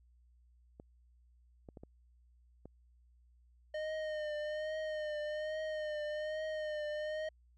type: clicks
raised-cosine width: 2 ms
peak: -36 dBFS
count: 5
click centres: 0.799 / 1.688 / 1.772 / 1.835 / 2.656 s
type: tone with vibrato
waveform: square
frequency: 612 Hz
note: D#5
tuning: 29 cents flat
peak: -37 dBFS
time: 3.74-7.29 s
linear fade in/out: 5 ms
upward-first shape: triangle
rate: 1.2 Hz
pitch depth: 41 cents each way
effects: added 60 Hz sine -63 dBFS peak until 7.57 s + low-pass 3000 Hz 12 dB/octave